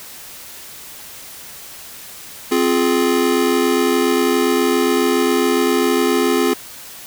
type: chord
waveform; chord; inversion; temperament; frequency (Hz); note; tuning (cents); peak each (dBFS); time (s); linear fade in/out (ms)
square; F minor; second; just; 261.9 / 349.2 / 419.1; C4 / F4 / Ab4; +2 / 0 / +16; -19; 2.51-6.54; 10
effects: white hiss -36 dBFS RMS until 7.06 s